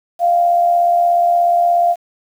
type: tone with amplitude modulation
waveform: sine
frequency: 695 Hz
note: F5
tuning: 9 cents flat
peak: -8 dBFS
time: 0.19-1.96 s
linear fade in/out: 50 ms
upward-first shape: sine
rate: 76.8 Hz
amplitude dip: 45%
effects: 7-bit